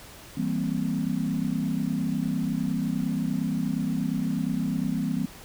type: chord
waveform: sine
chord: C dominant seventh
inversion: first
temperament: equal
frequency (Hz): 164.81 / 196 / 233.1 / 261.6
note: E3 / G3 / Bb3 / C4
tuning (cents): 0 / 0 / 0 / 0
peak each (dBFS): -30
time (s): 0.37-5.26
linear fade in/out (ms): 5
effects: pink hiss -46 dBFS RMS until 5.44 s